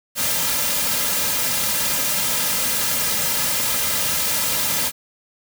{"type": "noise with comb filter", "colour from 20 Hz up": "white", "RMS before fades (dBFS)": -21, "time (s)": [0.15, 4.92], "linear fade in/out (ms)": 50, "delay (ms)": 2.7, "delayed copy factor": -0.65, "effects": []}